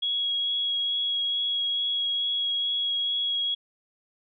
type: tone with vibrato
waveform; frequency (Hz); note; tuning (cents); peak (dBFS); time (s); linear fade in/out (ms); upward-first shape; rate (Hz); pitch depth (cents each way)
sine; 3322; G#7; 0; -24; 0.02-3.55; 10; sine; 2.3; 9
effects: none